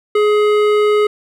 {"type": "tone with hard clipping", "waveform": "sine", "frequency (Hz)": 420, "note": "G#4", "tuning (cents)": 19, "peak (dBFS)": -12, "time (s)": [0.15, 1.07], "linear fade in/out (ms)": 5, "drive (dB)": 13, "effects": []}